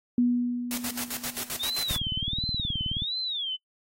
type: tone with exponential decay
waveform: sine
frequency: 243.5 Hz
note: B3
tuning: 24 cents flat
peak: -18 dBFS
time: 0.18-1.79 s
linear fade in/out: 2 ms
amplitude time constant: 350 ms
type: noise with tremolo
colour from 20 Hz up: white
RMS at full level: -32 dBFS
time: 0.71-1.97 s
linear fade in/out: 0 ms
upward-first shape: square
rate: 7.6 Hz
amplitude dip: 80%
type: tone with vibrato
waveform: sine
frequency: 3520 Hz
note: A7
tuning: in tune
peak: -28 dBFS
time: 1.59-3.57 s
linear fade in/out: 20 ms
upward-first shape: sine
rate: 1.4 Hz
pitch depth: 260 cents each way
type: click train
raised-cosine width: 5 ms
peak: -21 dBFS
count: 22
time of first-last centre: 1.91-3.021 s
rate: 18.9 Hz
effects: noise-tail reverb RT60 0.1 s tail -20 dB re dry + AAC 48 kbps